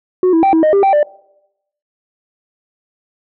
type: tone with pitch steps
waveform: sine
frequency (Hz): 367.2 / 327 / 780 / 322.9 / 618 / 397.2 / 780 / 592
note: F#4 / E4 / G5 / E4 / D#5 / G4 / G5 / D5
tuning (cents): -13 / -14 / -9 / -36 / -12 / +23 / -9 / +14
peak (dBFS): -5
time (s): 0.23-1.03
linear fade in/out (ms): 2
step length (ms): 100
effects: noise-tail reverb RT60 0.8 s tail -23 dB re dry + tanh soft clip ceiling -7 dBFS